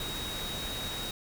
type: tone in noise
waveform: sine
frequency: 3785 Hz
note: A#7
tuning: 26 cents sharp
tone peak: -37 dBFS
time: 0-1.11 s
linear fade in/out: 2 ms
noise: pink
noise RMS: -38 dBFS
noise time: 0-1.11 s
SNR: -2 dB
effects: none